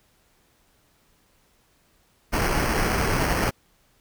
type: noise with sample-and-hold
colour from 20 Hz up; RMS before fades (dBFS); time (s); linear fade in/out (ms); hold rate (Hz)
pink; -23; 2.32-3.51; 20; 3675
effects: pink hiss -63 dBFS RMS until 4 s